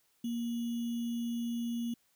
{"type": "tone with sample-and-hold", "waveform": "sine", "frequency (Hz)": 235, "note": "A#3", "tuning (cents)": 14, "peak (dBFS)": -32, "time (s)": [0.24, 1.94], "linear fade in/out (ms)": 5, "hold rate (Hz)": 3150, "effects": ["white hiss -72 dBFS RMS until 2.15 s"]}